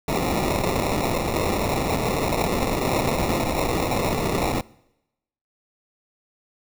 white noise with sample-and-hold, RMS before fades -23 dBFS, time 0.08-4.61 s, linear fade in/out 2 ms, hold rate 1575 Hz, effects noise-tail reverb RT60 0.9 s tail -23 dB re dry

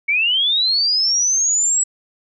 sine linear sweep, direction up, 2217 to 7830 Hz, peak -14 dBFS, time 0.08-1.84 s, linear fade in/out 10 ms, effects none

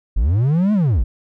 triangle linear two-way sweep, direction up then down, 40.01 to 217.8 to 40.01 Hz, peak -11 dBFS, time 0.16-1.04 s, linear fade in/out 10 ms, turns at 0.73 s, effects none

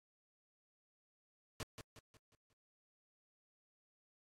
pink noise with echo, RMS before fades -43 dBFS, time 1.6-1.63 s, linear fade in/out 0 ms, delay 180 ms, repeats 5, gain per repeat -7 dB, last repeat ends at 2.53 s, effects low-pass 10000 Hz 12 dB/octave + AAC 64 kbps

